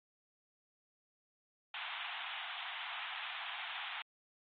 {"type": "band-pass noise", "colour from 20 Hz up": "white", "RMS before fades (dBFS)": -43, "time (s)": [1.74, 4.02], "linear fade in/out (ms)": 2, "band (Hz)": [690, 3600], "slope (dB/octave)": 96, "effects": ["MP3 32 kbps"]}